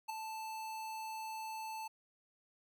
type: tone with ADSR envelope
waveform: square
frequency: 880 Hz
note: A5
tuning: in tune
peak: -35 dBFS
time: 0.08-1.88 s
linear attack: 18 ms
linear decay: 5 ms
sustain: -7 dB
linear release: 10 ms
effects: none